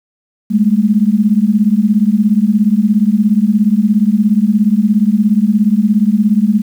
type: beating tone pair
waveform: sine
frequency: 202 / 219 Hz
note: G#3 / A3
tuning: -48 / -8 cents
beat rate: 17 Hz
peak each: -11 dBFS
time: 0.5-6.62 s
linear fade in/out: 20 ms
effects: 7-bit